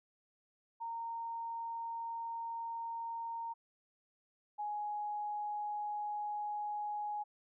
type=tone pair in turn; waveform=sine; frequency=922 / 834.8 Hz; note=A#5 / G#5; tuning=-19 / +9 cents; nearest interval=major second; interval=172 cents; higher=first; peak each=-38 / -36 dBFS; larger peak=second; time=0.8-3.54 / 4.58-7.24 s; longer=first; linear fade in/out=20 ms; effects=none